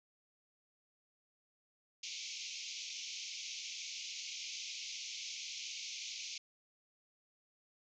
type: band-pass noise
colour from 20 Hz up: white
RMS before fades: -45 dBFS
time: 2.03-6.38 s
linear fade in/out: 5 ms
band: 2200 to 6700 Hz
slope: 96 dB/octave
effects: none